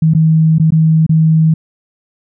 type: tone with dropouts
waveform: sine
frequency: 159.4 Hz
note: D#3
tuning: 42 cents sharp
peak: -6 dBFS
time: 0.02-1.54 s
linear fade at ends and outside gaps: 5 ms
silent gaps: 0.137-0.148 / 0.584-0.597 / 0.706-0.721 / 1.065-1.093 s
effects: none